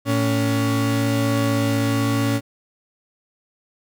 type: tone pair together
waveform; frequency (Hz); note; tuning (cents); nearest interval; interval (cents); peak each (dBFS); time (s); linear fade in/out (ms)
35% pulse; 112.39 / 280.6; A2 / C#4; +37 / +21; octave + major third; 1584; -19; 0.05-2.41; 50
effects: none